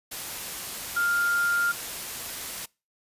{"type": "tone in noise", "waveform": "sine", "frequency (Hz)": 1400, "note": "F6", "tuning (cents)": 4, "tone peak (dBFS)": -22, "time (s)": [0.96, 1.72], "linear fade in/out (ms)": 10, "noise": "white", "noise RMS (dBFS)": -35, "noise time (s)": [0.11, 2.66], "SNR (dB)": 10, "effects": ["noise-tail reverb RT60 0.3 s tail -25 dB re dry", "resampled to 32000 Hz"]}